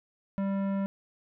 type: tone with tanh clipping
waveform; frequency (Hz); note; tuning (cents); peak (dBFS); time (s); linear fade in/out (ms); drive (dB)
sine; 196.2; G3; +2; -29; 0.38-0.86; 0; 15
effects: none